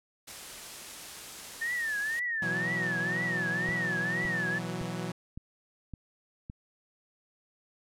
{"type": "noise", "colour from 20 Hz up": "white", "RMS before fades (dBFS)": -43, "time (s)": [0.27, 2.2], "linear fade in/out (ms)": 10}
{"type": "tone with vibrato", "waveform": "sine", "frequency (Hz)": 1800, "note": "A6", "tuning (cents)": 39, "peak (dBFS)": -29, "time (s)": [1.61, 4.59], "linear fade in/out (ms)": 10, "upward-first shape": "triangle", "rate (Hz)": 2, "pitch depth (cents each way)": 170}
{"type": "chord", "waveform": "sawtooth", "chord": "B suspended fourth", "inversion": "none", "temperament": "equal with one note detuned", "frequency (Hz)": [122.12, 164.81, 185], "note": ["B2", "E3", "F#3"], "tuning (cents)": [-19, 0, 0], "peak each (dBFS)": [-36, -33, -33], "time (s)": [2.42, 5.12], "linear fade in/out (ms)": 5}
{"type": "click train", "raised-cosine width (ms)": 5, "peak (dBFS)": -28, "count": 6, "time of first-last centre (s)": [3.69, 6.499], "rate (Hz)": 1.78}
{"effects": ["low-pass 11000 Hz 12 dB/octave"]}